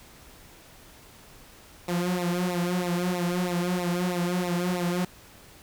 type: tone with flanger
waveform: sawtooth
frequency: 177.4 Hz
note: F3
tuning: 27 cents sharp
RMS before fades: -27 dBFS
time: 1.88-5.05 s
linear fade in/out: 5 ms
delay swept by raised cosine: 0.62 to 4.62 ms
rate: 3.1 Hz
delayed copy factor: -0.9
effects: pink hiss -51 dBFS RMS until 5.62 s